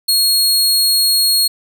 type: tone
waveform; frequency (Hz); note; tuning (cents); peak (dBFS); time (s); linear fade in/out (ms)
sawtooth; 4300; C8; +47; -8; 0.08-1.48; 10
effects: none